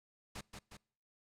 pink noise with echo, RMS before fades -45 dBFS, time 0.35-0.41 s, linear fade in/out 5 ms, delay 180 ms, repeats 2, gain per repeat -4 dB, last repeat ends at 0.77 s, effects noise-tail reverb RT60 0.6 s tail -26 dB re dry + low-pass 9000 Hz 12 dB/octave

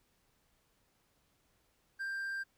triangle tone, 1584 Hz, G6, 18 cents sharp, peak -34 dBFS, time 1.99-2.44 s, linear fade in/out 20 ms, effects pink hiss -74 dBFS RMS until 2.57 s

